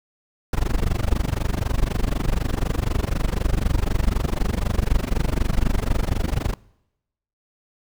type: noise with amplitude modulation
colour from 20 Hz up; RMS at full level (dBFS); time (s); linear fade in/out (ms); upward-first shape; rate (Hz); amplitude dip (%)
brown; -17; 0.53-6.54; 2; sine; 24; 100
effects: noise-tail reverb RT60 0.9 s tail -24 dB re dry